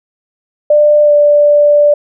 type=tone with pitch glide; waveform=sine; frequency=595 to 587.1 Hz; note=D5 to D5; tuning=+22 to -1 cents; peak=-4 dBFS; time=0.7-1.94 s; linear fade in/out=5 ms; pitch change=-23 cents; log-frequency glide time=1.03-1.12 s; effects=none